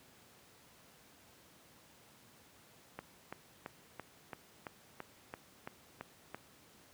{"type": "click train", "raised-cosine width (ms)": 0.5, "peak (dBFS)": -27, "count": 11, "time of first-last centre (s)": [2.99, 6.346], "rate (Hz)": 2.98, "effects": ["pink hiss -62 dBFS RMS until 6.93 s", "high-pass 100 Hz 12 dB/octave"]}